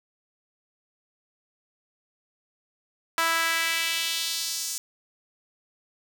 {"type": "tone with high-pass filter sweep", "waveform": "sawtooth", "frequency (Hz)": 329.6, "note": "E4", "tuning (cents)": 0, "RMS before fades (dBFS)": -27, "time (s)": [3.18, 4.78], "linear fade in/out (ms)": 0, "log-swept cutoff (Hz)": [1200, 6600], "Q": 1.7, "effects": []}